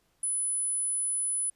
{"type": "tone", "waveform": "sine", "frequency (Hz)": 10000, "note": "D#9", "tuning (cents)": 8, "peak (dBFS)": -27, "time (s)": [0.23, 1.5], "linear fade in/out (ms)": 5, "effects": ["pink hiss -71 dBFS RMS until 1.55 s", "resampled to 32000 Hz"]}